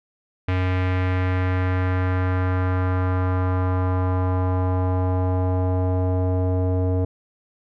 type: tone with low-pass filter sweep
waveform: square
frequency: 92 Hz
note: F#2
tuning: 9 cents flat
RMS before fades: -21 dBFS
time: 0.48-7.05 s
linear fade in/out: 5 ms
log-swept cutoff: 2400 to 560 Hz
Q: 1.9
effects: none